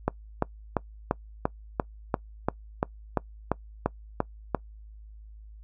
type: click train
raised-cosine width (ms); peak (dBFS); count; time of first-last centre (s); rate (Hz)
1; -9; 14; 0.08-4.547; 2.91
effects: noise-tail reverb RT60 0.1 s tail -22 dB re dry + added 53 Hz sine -44 dBFS peak until 5.63 s